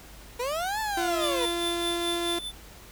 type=linear two-way sweep; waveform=30% pulse; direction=up then down; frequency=466.2 to 887 to 466.2 Hz; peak=-25 dBFS; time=0.39-1.46 s; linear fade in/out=10 ms; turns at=0.8 s
type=tone; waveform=sawtooth; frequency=343.5 Hz; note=F4; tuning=29 cents flat; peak=-24 dBFS; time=0.97-2.39 s; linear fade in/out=5 ms
type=tone with tremolo; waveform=square; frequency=3520 Hz; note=A7; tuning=in tune; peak=-28 dBFS; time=1.19-2.52 s; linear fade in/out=50 ms; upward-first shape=triangle; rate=4.7 Hz; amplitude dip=75%
effects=added 50 Hz sine -48 dBFS peak until 2.91 s + pink hiss -49 dBFS RMS until 2.91 s